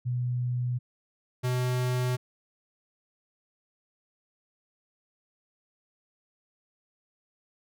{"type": "tone pair in turn", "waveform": ["sine", "square"], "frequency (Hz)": [123.47, 125.63], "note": ["B2", "B2"], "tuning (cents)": [0, 30], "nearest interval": "unison", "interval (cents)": 30, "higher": "second", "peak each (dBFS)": -26, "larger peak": "neither", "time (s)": [[0.05, 0.79], [1.43, 2.17]], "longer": "neither", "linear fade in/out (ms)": 20, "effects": []}